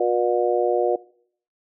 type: harmonic tone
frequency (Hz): 120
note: B2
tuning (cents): -49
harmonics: 3 / 4 / 5 / 6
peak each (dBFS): -22 / -23 / -24 / -25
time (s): 0-0.96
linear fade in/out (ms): 5
effects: noise-tail reverb RT60 0.6 s tail -22 dB re dry